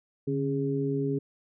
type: tone cluster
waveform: sine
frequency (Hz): 144.6 / 275.2 / 411.9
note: D3 / C#4 / G#4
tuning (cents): -27 / -12 / -14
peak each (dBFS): -30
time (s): 0.27-1.19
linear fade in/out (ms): 10
effects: none